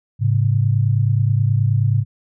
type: tone pair together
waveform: sine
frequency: 106.46 / 135.9 Hz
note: G#2 / C#3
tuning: +43 / -34 cents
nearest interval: major third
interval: 423 cents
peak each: -15 / -18 dBFS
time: 0.19-2.05 s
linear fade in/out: 50 ms
effects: none